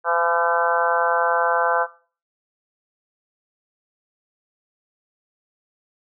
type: harmonic tone with a mistuned harmonic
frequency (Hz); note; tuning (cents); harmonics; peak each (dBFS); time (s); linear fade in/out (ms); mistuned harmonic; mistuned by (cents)
170; F3; -46; 3 / 4 / 5 / 6 / 7 / 8 / 9; -25 / -25 / -25 / -25 / -25 / -25 / -25; 0.04-1.87; 50; 6; -16
effects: noise-tail reverb RT60 0.4 s tail -18 dB re dry